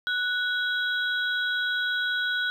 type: tone cluster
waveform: sine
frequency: 1478 / 3329 / 3846 Hz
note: F#6 / G#7 / B7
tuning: -2 / +3 / -47 cents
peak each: -25 / -33 / -34 dBFS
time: 0.07-2.5 s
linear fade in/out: 0 ms
effects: 9-bit